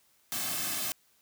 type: noise with comb filter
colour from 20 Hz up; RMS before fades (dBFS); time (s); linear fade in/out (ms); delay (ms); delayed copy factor
white; -33; 0.32-0.92; 0; 2.1; -0.8
effects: white hiss -67 dBFS RMS until 1.21 s